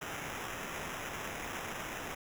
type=noise with sample-and-hold; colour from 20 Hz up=white; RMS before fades=-41 dBFS; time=0.01-2.15 s; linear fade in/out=10 ms; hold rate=4410 Hz; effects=none